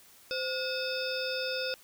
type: harmonic tone with a mistuned harmonic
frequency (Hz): 517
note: C5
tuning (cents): -21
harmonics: 1 / 3 / 5 / 7 / 9 / 10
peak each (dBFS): -34 / -38 / -39 / -40 / -42 / -38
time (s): 0.31-1.74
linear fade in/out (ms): 0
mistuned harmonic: 3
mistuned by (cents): -130
effects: white hiss -57 dBFS RMS until 1.83 s